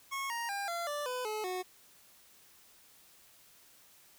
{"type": "tone with pitch steps", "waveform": "25% pulse", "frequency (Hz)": [1094, 936, 800.9, 685.2, 586.3, 501.6, 429.2, 367.2], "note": ["C#6", "A#5", "G5", "F5", "D5", "B4", "A4", "F#4"], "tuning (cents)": [-23, 7, 37, -33, -3, 27, -43, -13], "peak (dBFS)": -31, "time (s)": [0.11, 1.63], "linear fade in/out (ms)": 20, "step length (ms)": 190, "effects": ["white hiss -61 dBFS RMS until 4.18 s"]}